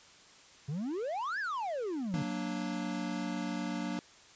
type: exponential two-way sweep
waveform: triangle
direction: up then down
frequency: 132.2 to 1784 to 132.2 Hz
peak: -31 dBFS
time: 0.68-2.23 s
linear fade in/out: 10 ms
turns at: 1.39 s
type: chord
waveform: square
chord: Gb augmented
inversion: none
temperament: equal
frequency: 185 / 233.1 / 293.7 Hz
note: Gb3 / Bb3 / D4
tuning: 0 / 0 / 0 cents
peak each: -39 dBFS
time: 2.14-3.99 s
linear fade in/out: 0 ms
effects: white hiss -57 dBFS RMS until 4.35 s + resampled to 16000 Hz